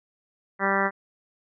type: harmonic tone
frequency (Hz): 196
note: G3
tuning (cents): 0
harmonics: 1 / 2 / 3 / 4 / 5 / 6 / 7 / 8 / 9 / 10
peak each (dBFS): -30 / -30 / -30 / -30 / -30 / -30 / -30 / -30 / -30 / -30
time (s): 0.59-0.91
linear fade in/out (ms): 50
effects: none